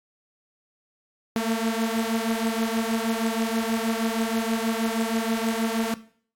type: beating tone pair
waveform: sawtooth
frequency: 222.8 / 229.1 Hz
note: A3 / A#3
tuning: +22 / -30 cents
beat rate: 6.3 Hz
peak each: -22 dBFS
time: 1.36-5.94 s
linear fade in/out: 0 ms
effects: noise-tail reverb RT60 0.5 s tail -17 dB re dry + AAC 64 kbps